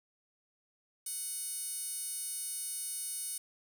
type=tone with high-pass filter; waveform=10% pulse; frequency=740 Hz; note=F#5; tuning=in tune; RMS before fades=-39 dBFS; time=1.06-3.38 s; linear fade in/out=5 ms; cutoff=8100 Hz; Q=4.5; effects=10-bit